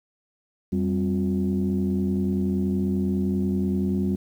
sine tone cluster, 88.5 / 193.5 / 263.8 / 357.7 Hz, F2 / G3 / C4 / F4, +23 / -22 / +14 / +41 cents, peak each -29 / -22 / -29 / -30 dBFS, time 0.72-4.16 s, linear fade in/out 10 ms, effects tanh soft clip ceiling -14 dBFS + 9-bit

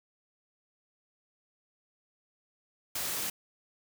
white noise, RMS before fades -34 dBFS, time 2.95-3.3 s, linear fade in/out 5 ms, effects none

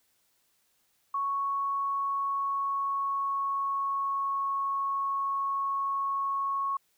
sine tone with pitch glide, 1108.7 to 1101.7 Hz, C#6 to C#6, 0 to -11 cents, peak -27 dBFS, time 1.14-6.77 s, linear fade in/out 5 ms, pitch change -11 cents, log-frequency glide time 1.78-4.5 s, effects white hiss -71 dBFS RMS until 6.97 s

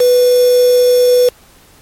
sine tone with quantisation, 493.9 Hz, B4, in tune, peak -6 dBFS, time 0-1.29 s, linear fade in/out 5 ms, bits 3, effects pink hiss -45 dBFS RMS until 1.81 s + MP3 64 kbps

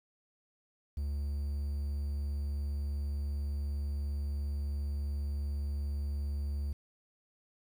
triangle tone with quantisation, 71.4 Hz, D2, 48 cents flat, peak -30 dBFS, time 0.97-6.73 s, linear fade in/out 5 ms, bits 10, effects none

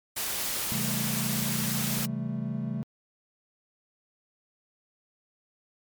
white noise, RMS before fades -31 dBFS, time 0.16-2.06 s, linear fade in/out 10 ms
triangle chord, A minor seventh, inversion first, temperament equal with one note detuned, 133.79 / 164.81 / 196 / 220 Hz, C3 / E3 / G3 / A3, +39 / 0 / 0 / 0 cents, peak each -32 / -35 / -34 / -31 dBFS, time 0.72-2.83 s, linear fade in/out 0 ms
effects MP3 96 kbps

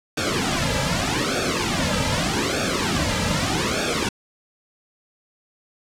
pink noise with flanger, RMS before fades -22 dBFS, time 0.17-4.09 s, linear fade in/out 5 ms, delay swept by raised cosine 0.99 to 2.79 ms, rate 0.82 Hz, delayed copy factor -1, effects low-pass 7000 Hz 12 dB/octave

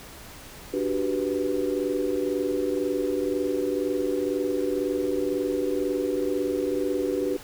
sine chord, G major seventh, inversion second, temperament equal, 293.7 / 370 / 392 / 493.9 Hz, D4 / F#4 / G4 / B4, 0 / 0 / 0 / 0 cents, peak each -29 dBFS, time 0.73-7.37 s, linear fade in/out 10 ms, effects pink hiss -44 dBFS RMS until 7.43 s

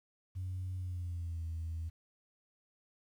sine tone with pitch glide, 92.4 to 81.84 Hz, F#2 to E2, -2 to -12 cents, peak -35 dBFS, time 0.35-1.9 s, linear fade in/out 20 ms, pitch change -210 cents, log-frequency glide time 0.76-1.45 s, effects tanh soft clip ceiling -33 dBFS + 11-bit

